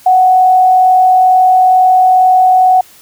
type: tone with frequency modulation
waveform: sine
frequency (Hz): 742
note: F#5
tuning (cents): +5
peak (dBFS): -4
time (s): 0.06-2.81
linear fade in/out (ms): 5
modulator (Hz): 42.2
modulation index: 0.25
effects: white hiss -41 dBFS RMS until 3.01 s